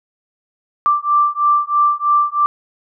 sine beating tone pair, 1174.7 / 1177.8 Hz, D6 / D6, 0 / +5 cents, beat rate 3.1 Hz, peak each -15 dBFS, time 0.86-2.46 s, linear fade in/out 0 ms, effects none

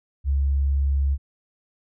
sine tone, 69.3 Hz, C#2, in tune, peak -18 dBFS, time 0.24-1.18 s, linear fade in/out 50 ms, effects none

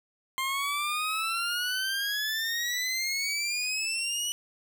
20% pulse exponential sweep, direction up, 1051 to 2960 Hz, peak -23 dBFS, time 0.38-4.32 s, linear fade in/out 0 ms, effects 9-bit

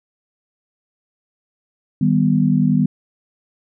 sine chord, Eb augmented, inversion none, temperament equal, 155.56 / 196 / 246.9 Hz, Eb3 / G3 / B3, 0 / 0 / 0 cents, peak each -17 dBFS, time 2.01-2.86 s, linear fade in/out 5 ms, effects none

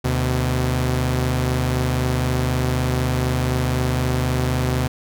sawtooth tone pair together, 75.4 / 126.81 Hz, D2 / B2, +46 / +46 cents, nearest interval major sixth, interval 900 cents, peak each -19 / -16 dBFS, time 0.04-4.88 s, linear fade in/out 10 ms, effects none

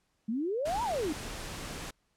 sine exponential two-way sweep, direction up then down, 207.7 to 987.8 to 280.5 Hz, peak -29 dBFS, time 0.28-1.13 s, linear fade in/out 10 ms, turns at 0.83 s
pink noise, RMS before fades -40 dBFS, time 0.65-1.91 s, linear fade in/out 10 ms
effects pink hiss -75 dBFS RMS until 2.16 s + low-pass 10000 Hz 12 dB/octave

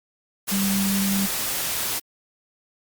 sine tone in noise, 196 Hz, G3, in tune, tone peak -21 dBFS, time 0.51-1.27 s, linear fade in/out 20 ms, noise white, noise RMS -26 dBFS, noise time 0.47-2 s, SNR +2 dB, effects Opus 48 kbps

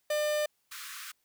45% pulse tone, 600 Hz, D5, 37 cents sharp, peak -27 dBFS, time 0.1-0.46 s, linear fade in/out 5 ms
pink high-pass noise, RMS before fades -43 dBFS, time 0.71-1.12 s, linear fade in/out 10 ms, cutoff 1100 Hz, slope 96 dB/octave
effects white hiss -75 dBFS RMS until 1.24 s

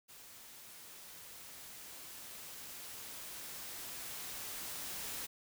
white noise with level ramp, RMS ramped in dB -55 to -42 dBFS, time 0.08-5.27 s, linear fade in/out 20 ms, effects none

